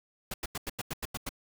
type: noise bursts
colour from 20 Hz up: pink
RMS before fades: -35 dBFS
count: 9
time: 0.31-1.292 s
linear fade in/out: 5 ms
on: 30 ms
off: 89 ms
effects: none